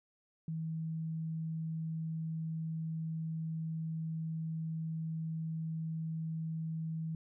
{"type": "tone", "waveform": "sine", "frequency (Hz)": 160.9, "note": "E3", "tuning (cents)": -42, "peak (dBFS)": -35, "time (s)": [0.48, 7.15], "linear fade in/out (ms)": 2, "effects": []}